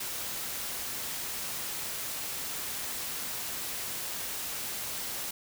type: noise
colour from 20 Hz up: white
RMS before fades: -36 dBFS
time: 0-5.31 s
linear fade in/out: 5 ms
effects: none